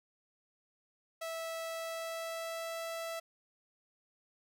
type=tone with pitch glide; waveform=sawtooth; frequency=655 to 660.7 Hz; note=E5 to E5; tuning=-11 to +4 cents; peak=-34 dBFS; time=1.21-3.2 s; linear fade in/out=10 ms; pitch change=+15 cents; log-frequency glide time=1.6-2.86 s; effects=none